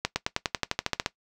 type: accelerating click train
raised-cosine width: 0.2 ms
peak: -7 dBFS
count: 13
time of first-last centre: 0.05-1.061 s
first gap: 110 ms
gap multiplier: 0.95
effects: noise-tail reverb RT60 0.1 s tail -18 dB re dry